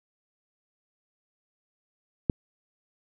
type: click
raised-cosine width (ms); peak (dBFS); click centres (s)
3; -9; 2.298
effects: none